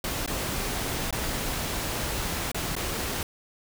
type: noise with dropouts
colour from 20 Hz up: pink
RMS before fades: -30 dBFS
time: 0.04-3.23 s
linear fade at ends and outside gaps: 2 ms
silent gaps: 0.262-0.276 / 1.108-1.126 / 2.517-2.545 / 2.754-2.764 s
effects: none